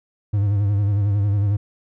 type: tone with vibrato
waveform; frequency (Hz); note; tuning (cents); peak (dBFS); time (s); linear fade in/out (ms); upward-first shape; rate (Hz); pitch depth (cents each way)
triangle; 101.5; G#2; -39; -14; 0.33-1.57; 10; sine; 11; 57
effects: none